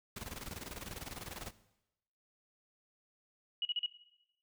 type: noise with tremolo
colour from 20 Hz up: pink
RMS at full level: -43 dBFS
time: 0.16-1.51 s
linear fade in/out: 5 ms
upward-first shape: square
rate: 20 Hz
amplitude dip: 70%
type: tone bursts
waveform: sine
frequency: 2912 Hz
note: F#7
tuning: 28 cents flat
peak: -32 dBFS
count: 4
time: 3.62-3.861 s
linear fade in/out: 2 ms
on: 31 ms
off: 39 ms
effects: noise-tail reverb RT60 0.9 s tail -17 dB re dry